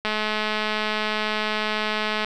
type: click train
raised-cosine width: 0.3 ms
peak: -9 dBFS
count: 471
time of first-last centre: 0.05-2.246 s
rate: 214 Hz
effects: none